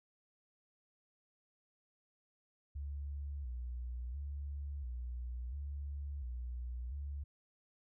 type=tone with vibrato; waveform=sine; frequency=65.9 Hz; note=C2; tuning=13 cents sharp; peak=-39 dBFS; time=2.75-7.24 s; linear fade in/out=10 ms; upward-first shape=square; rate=0.72 Hz; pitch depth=130 cents each way; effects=none